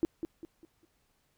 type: tone with echo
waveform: sine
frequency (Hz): 329.6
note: E4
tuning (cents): 0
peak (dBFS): -22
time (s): 0.03-0.05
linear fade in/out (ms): 0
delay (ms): 200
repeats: 4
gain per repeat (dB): -9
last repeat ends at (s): 0.85
effects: pink hiss -73 dBFS RMS until 1.37 s